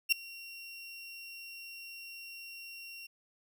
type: tone with ADSR envelope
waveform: 30% pulse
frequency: 2744 Hz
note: F7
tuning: 31 cents flat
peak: -18 dBFS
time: 0.09-3.07 s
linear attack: 32 ms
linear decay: 4 ms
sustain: -24 dB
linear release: 10 ms
effects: none